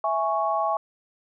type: chord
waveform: sine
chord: C# minor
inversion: first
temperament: equal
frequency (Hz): 659.3 / 830.6 / 1108.7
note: E5 / G#5 / C#6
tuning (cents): 0 / 0 / 0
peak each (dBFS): -26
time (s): 0.04-0.77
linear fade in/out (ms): 2
effects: none